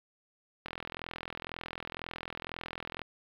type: click train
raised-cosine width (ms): 0.3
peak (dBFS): -21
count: 100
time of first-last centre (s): 0.66-3.017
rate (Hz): 42
effects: low-pass 4000 Hz 12 dB/octave + 9-bit